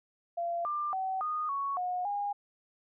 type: tone with pitch steps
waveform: sine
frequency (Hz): 686 / 1191 / 760 / 1232 / 1112 / 724 / 814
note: F5 / D6 / F#5 / D#6 / C#6 / F#5 / G#5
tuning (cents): -31 / +24 / +46 / -17 / +5 / -38 / -35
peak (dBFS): -30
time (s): 0.37-2.33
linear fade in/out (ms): 10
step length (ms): 280
effects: none